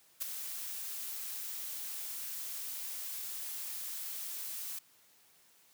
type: noise with ADSR envelope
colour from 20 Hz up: blue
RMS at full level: -33 dBFS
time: 0.2-4.79 s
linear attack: 22 ms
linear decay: 9 ms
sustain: -8 dB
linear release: 6 ms
effects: white hiss -65 dBFS RMS until 5.73 s + high-pass 100 Hz 12 dB/octave

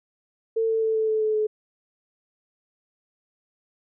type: tone with pitch steps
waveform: sine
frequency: 450 / 446.4 / 442.8 / 439.2 / 435.7 / 432.2 / 428.7 Hz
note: A4 / A4 / A4 / A4 / A4 / A4 / A4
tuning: +39 / +25 / +11 / -3 / -17 / -31 / -45 cents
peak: -20 dBFS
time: 0.56-1.47 s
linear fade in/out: 10 ms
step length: 130 ms
effects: none

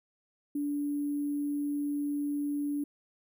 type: tone with sample-and-hold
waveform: sine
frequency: 289.4 Hz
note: D4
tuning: 25 cents flat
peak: -29 dBFS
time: 0.55-2.84 s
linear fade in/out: 5 ms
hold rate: 11025 Hz
effects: none

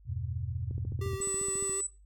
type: chord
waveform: sine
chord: E minor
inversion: none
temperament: equal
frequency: 82.41 / 98 / 123.47 Hz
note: E2 / G2 / B2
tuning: 0 / 0 / 0 cents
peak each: -37 dBFS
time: 0.05-1.19 s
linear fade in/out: 50 ms
type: click train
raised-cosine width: 3 ms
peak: -30 dBFS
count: 15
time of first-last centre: 0.71-1.696 s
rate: 14.2 Hz
type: tone with vibrato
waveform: square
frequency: 390 Hz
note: G4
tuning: 9 cents flat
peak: -37 dBFS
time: 1.01-1.81 s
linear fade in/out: 5 ms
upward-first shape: triangle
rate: 5.3 Hz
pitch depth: 22 cents each way
type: tone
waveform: sine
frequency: 7950 Hz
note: B8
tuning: 10 cents sharp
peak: -30 dBFS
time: 1.21-1.87 s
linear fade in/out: 5 ms
effects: noise-tail reverb RT60 0.3 s tail -18 dB re dry + added 50 Hz sine -54 dBFS peak until 2.05 s

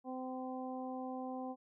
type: harmonic tone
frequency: 257.4 Hz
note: C4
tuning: 28 cents flat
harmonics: 1 / 2 / 3 / 4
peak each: -42 / -46 / -45 / -52 dBFS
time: 0.04-1.56 s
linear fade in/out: 50 ms
effects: none

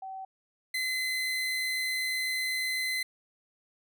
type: tone pair in turn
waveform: sine / 30% pulse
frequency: 765 / 2042 Hz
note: G5 / C7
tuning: -42 / -43 cents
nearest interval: octave + perfect fourth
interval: 1699 cents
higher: second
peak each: -37 / -26 dBFS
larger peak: second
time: 0.02-0.25 / 0.74-3.03 s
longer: second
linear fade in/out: 5 ms
effects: none

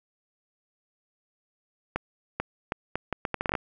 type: accelerating click train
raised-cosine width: 0.5 ms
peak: -12 dBFS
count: 13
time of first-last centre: 1.96-3.552 s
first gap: 440 ms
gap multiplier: 0.73
effects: none

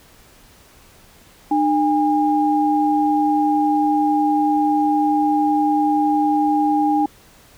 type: tone pair together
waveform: sine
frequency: 301.8 / 813 Hz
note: D4 / G#5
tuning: +47 / -37 cents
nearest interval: octave + perfect fourth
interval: 1716 cents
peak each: -17 dBFS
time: 1.51-7.06 s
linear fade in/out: 5 ms
effects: pink hiss -49 dBFS RMS until 7.57 s

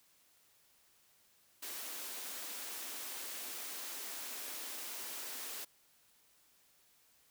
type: high-pass noise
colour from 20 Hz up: white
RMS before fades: -44 dBFS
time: 1.62-5.65 s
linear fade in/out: 10 ms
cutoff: 230 Hz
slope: 48 dB/octave
effects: white hiss -69 dBFS RMS until 7.3 s

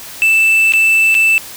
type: tone with dropouts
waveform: triangle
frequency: 2647 Hz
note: E7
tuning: 7 cents sharp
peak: -6 dBFS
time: 0.22-1.38 s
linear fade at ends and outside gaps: 0 ms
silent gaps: 0.722-0.736 / 1.144-1.15 s
effects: white hiss -31 dBFS RMS until 1.56 s

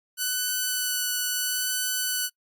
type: tone with vibrato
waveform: 5% pulse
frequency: 1491 Hz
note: F#6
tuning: 13 cents sharp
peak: -14 dBFS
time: 0.17-2.3 s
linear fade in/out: 50 ms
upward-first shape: sine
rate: 0.74 Hz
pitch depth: 11 cents each way
effects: noise-tail reverb RT60 0.1 s tail -24 dB re dry + Opus 48 kbps

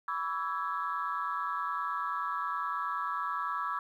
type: chord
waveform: sine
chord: C# minor seventh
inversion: third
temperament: equal with one note detuned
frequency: 987.8 / 1137.3 / 1318.5 / 1661.2 Hz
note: B5 / C#6 / E6 / G#6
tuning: 0 / +44 / 0 / 0 cents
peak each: -38 / -34 / -35 / -40 dBFS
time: 0.08-3.79 s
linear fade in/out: 2 ms
effects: tanh soft clip ceiling -22 dBFS + 11-bit

